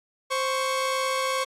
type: tone pair together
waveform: sawtooth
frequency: 523.9 / 1110 Hz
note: C5 / C#6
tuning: +2 / +2 cents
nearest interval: octave + minor second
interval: 1300 cents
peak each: -23 dBFS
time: 0.3-1.45 s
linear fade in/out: 20 ms
effects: low-pass 10000 Hz 12 dB/octave + AAC 48 kbps